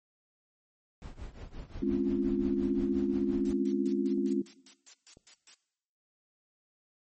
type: noise with tremolo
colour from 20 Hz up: brown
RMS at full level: -40 dBFS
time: 1.02-3.53 s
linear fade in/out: 0 ms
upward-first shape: triangle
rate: 5.7 Hz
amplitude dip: 90%
type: chord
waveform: sine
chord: Db major seventh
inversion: second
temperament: equal with one note detuned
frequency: 207.7 / 261.6 / 277.2 / 345.2 Hz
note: Ab3 / C4 / Db4 / F4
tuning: 0 / 0 / 0 / -20 cents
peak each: -32 dBFS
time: 1.82-4.42 s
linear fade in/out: 5 ms
type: noise bursts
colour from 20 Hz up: blue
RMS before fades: -47 dBFS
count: 11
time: 3.45-5.542 s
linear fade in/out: 2 ms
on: 72 ms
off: 130 ms
type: clicks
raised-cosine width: 2 ms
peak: -40 dBFS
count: 2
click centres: 4.18 / 5.171 s
effects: noise-tail reverb RT60 0.8 s tail -19 dB re dry + MP3 32 kbps